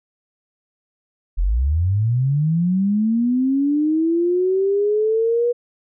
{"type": "linear sweep", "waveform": "sine", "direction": "up", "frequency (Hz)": [38.38, 485], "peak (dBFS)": -15, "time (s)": [1.37, 5.53], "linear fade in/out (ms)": 20, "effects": []}